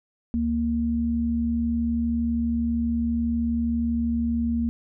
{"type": "tone pair together", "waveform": "sine", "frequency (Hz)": [71.25, 233.1], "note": ["C#2", "A#3"], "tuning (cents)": [48, 0], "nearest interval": "octave + major sixth", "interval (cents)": 2052, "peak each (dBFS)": [-29, -22], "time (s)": [0.34, 4.69], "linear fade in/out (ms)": 0, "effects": []}